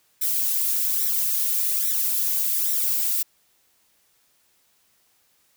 violet noise with flanger, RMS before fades -23 dBFS, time 0.21-3.23 s, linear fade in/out 10 ms, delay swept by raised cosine 0.52 to 2.82 ms, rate 1.2 Hz, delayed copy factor +0.7, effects white hiss -64 dBFS RMS until 5.56 s

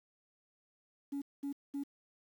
sine tone bursts, 281 Hz, C#4, 24 cents sharp, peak -34 dBFS, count 3, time 1.12-1.837 s, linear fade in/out 10 ms, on 99 ms, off 210 ms, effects tanh soft clip ceiling -32 dBFS + 10-bit

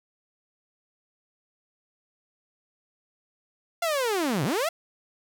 sawtooth linear two-way sweep, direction down then up, 698.5 to 122 to 698.5 Hz, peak -20 dBFS, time 3.82-4.69 s, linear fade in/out 5 ms, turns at 4.44 s, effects none

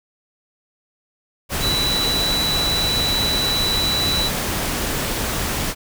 sine tone in noise, 3952 Hz, B7, in tune, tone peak -19 dBFS, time 1.6-4.31 s, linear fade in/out 50 ms, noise pink, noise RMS -23 dBFS, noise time 1.49-5.75 s, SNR +1 dB, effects none

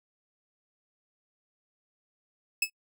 sawtooth tone with exponential decay, 2599 Hz, E7, 25 cents flat, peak -17 dBFS, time 2.62-2.7 s, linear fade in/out 5 ms, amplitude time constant 17 ms, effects noise-tail reverb RT60 0.1 s tail -25 dB re dry

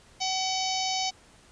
harmonic tone, 756 Hz, F#5, 37 cents sharp, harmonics 1 / 3 / 4 / 5 / 6 / 7 / 8 / 9, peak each -30 / -37 / -36 / -37 / -35 / -34 / -36 / -41 dBFS, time 0.2-1.11 s, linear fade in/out 20 ms, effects pink hiss -56 dBFS RMS until 1.51 s + resampled to 22050 Hz

